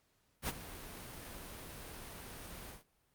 pink noise with ADSR envelope, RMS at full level -34 dBFS, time 0.42-2.84 s, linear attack 68 ms, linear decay 27 ms, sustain -14 dB, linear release 150 ms, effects pink hiss -75 dBFS RMS until 3.14 s + Opus 48 kbps

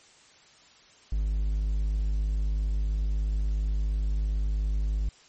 triangle tone, 51.5 Hz, G#1, 14 cents flat, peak -22 dBFS, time 1.12-5.09 s, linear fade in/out 5 ms, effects white hiss -56 dBFS RMS until 5.28 s + MP3 32 kbps

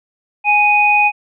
sine tone pair together, 830.6 / 2489 Hz, G#5 / D#7, 0 / 0 cents, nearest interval octave + perfect fifth, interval 1900 cents, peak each -13 / -11 dBFS, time 0.44-1.12 s, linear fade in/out 50 ms, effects none

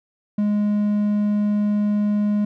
triangle tone, 207.7 Hz, G#3, in tune, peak -15 dBFS, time 0.38-2.45 s, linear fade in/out 5 ms, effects none

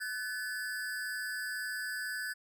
square ring-modulated tone, 1617 Hz, G#6, 47 cents flat, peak -33 dBFS, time 0-2.34 s, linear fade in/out 20 ms, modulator 111 Hz, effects none

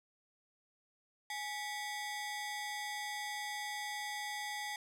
sawtooth ring-modulated tone, 1396.9 Hz, F6, in tune, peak -32 dBFS, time 1.3-4.76 s, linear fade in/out 2 ms, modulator 563 Hz, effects low-pass 12000 Hz 12 dB/octave

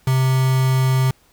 triangle tone with quantisation, 130.81 Hz, C3, in tune, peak -12 dBFS, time 0.07-1.11 s, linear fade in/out 5 ms, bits 4, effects pink hiss -56 dBFS RMS until 1.32 s

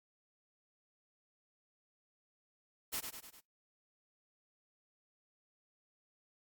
white noise with echo, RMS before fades -38 dBFS, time 2.92-3.01 s, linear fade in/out 20 ms, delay 100 ms, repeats 4, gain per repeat -5 dB, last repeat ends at 3.41 s, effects noise-tail reverb RT60 0.2 s tail -25 dB re dry + Opus 48 kbps

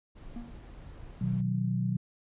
brown noise, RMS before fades -46 dBFS, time 0.15-1.42 s, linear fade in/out 20 ms
triangle tone with exponential decay, 235.8 Hz, A#3, 20 cents sharp, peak -33 dBFS, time 0.36-0.67 s, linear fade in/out 2 ms, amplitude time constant 66 ms
sine chord, B major, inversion none, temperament equal, 123.47 / 155.56 / 185 Hz, B2 / D#3 / F#3, 0 / 0 / 0 cents, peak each -30 / -35 / -30 dBFS, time 1.21-1.97 s, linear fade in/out 5 ms
effects resampled to 8000 Hz

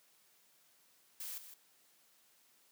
blue noise with echo, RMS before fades -44 dBFS, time 1.2-1.38 s, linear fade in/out 2 ms, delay 160 ms, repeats 1, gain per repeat -10 dB, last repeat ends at 1.54 s, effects white hiss -69 dBFS RMS until 2.71 s + high-pass 150 Hz 12 dB/octave

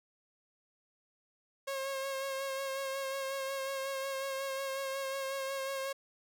sawtooth tone with vibrato, 541 Hz, C#5, 42 cents flat, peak -31 dBFS, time 1.67-5.93 s, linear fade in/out 10 ms, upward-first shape sine, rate 5.5 Hz, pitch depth 26 cents each way, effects none

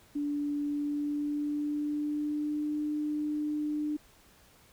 sine tone with pitch glide, 290.7 to 299.7 Hz, D4 to D4, -18 to +35 cents, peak -29 dBFS, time 0.15-3.97 s, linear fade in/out 10 ms, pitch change +53 cents, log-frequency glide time 0.64-2.81 s, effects pink hiss -60 dBFS RMS until 4.72 s

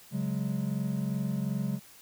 triangle chord, C# suspended fourth, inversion none, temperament equal, 138.59 / 185 / 207.7 Hz, C#3 / F#3 / G#3, 0 / 0 / 0 cents, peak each -31 dBFS, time 0.11-1.8 s, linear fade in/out 50 ms, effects white hiss -54 dBFS RMS until 2.01 s

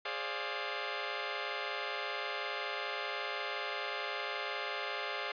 10% pulse chord, D half-diminished seventh, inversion second, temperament equal with one note detuned, 415.3 / 530.2 / 587.3 / 698.5 Hz, Ab4 / C5 / D5 / F5, 0 / +23 / 0 / 0 cents, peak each -33 dBFS, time 0.05-5.32 s, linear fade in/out 5 ms, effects resampled to 11025 Hz

